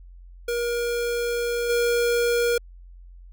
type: tone with level steps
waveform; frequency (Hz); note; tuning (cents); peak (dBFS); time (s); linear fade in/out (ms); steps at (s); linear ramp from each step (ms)
square; 475.1; A#4; +33; -24 / -20; 0.48-2.58; 5; 1.69; 10
effects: added 44 Hz sine -42 dBFS peak until 3.32 s